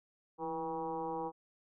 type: tone with frequency modulation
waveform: sine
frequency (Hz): 645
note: E5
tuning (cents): -38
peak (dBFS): -35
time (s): 0.38-1.32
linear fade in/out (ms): 50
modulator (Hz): 158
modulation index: 2.3
effects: none